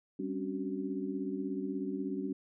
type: tone cluster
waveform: sine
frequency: 196.7 / 268.4 / 284.9 / 376.4 Hz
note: G3 / C4 / C#4 / F#4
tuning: +6 / +44 / +48 / +30 cents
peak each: -39 / -39 / -38 / -40 dBFS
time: 0.19-2.33 s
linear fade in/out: 5 ms
effects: none